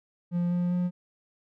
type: tone with pitch steps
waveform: triangle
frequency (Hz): 174.61 / 176.43 / 178.28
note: F3 / F3 / F3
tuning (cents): 0 / +18 / +36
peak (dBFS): -22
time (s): 0.31-0.91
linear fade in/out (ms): 50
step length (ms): 200
effects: none